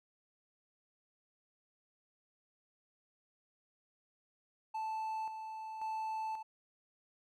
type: tone with tremolo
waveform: triangle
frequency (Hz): 878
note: A5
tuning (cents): -4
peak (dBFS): -34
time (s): 4.74-6.43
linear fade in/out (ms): 10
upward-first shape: square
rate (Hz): 0.93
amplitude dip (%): 50
effects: none